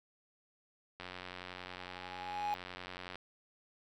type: click train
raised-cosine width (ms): 0.3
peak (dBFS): -28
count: 197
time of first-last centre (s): 1-3.156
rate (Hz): 90.9
type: tone with exponential growth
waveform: triangle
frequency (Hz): 830.6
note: G#5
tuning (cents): 0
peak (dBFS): -29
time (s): 1.52-2.54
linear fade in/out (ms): 0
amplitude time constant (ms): 220
effects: none